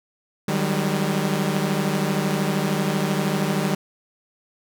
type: tone cluster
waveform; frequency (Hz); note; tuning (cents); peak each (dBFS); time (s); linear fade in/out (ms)
sawtooth; 153.4 / 188.4 / 201.3; D#3 / F#3 / G3; -24 / +32 / +46; -21; 0.48-3.75; 5
effects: none